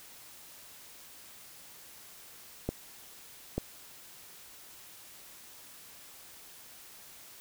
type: clicks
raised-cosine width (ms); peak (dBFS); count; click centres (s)
2; -17; 2; 2.69 / 3.58
effects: white hiss -52 dBFS RMS until 7.4 s